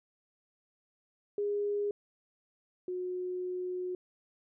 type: tone pair in turn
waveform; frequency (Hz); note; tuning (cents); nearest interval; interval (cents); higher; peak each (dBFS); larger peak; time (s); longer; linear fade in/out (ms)
sine; 410 / 363.6; G#4 / F#4; -22 / -30; major second; 208; first; -29 / -33; first; 1.38-1.91 / 2.88-3.95; second; 2
effects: none